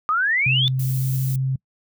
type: exponential sweep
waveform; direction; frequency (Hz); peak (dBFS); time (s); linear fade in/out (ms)
sine; up; 1200 to 3600; -17; 0.09-0.68; 0
type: tone with pitch glide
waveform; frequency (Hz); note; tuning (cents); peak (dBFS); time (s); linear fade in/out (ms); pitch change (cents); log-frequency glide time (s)
sine; 130.81 to 132.56; C3 to C3; 0 to +23; -19; 0.46-1.56; 5; +23; 0.99-1.35
type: noise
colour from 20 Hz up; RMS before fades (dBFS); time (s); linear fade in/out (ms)
violet; -33; 0.79-1.36; 5
effects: noise-tail reverb RT60 0.1 s tail -25 dB re dry